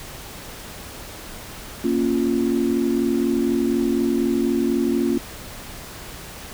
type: chord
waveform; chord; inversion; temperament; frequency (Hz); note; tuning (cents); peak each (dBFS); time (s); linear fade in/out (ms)
sine; Bb minor; none; equal; 233.1 / 277.2 / 349.2; Bb3 / Db4 / F4; 0 / 0 / 0; -22; 1.84-5.18; 5
effects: pink hiss -37 dBFS RMS until 6.53 s